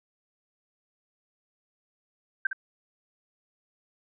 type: tone with echo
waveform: sine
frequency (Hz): 1568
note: G6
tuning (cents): 0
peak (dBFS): -21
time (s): 2.45-2.47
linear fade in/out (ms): 5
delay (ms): 61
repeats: 1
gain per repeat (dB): -7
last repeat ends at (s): 2.531
effects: none